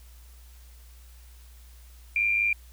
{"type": "tone with amplitude modulation", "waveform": "sine", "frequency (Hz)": 2383, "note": "D7", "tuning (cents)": 25, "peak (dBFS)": -19, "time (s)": [2.16, 2.53], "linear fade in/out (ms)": 2, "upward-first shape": "sine", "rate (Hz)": 105, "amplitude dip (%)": 55, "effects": ["added 60 Hz sine -47 dBFS peak until 2.72 s", "white hiss -58 dBFS RMS until 2.72 s"]}